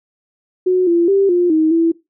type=tone with pitch steps; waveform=sine; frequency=367.2 / 341.5 / 393.2 / 352.5 / 315.4 / 331.1 Hz; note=F#4 / F4 / G4 / F4 / D#4 / E4; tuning=-13 / -39 / +5 / +16 / +24 / +8 cents; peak=-10 dBFS; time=0.66-1.92 s; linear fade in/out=10 ms; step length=210 ms; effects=noise-tail reverb RT60 0.2 s tail -19 dB re dry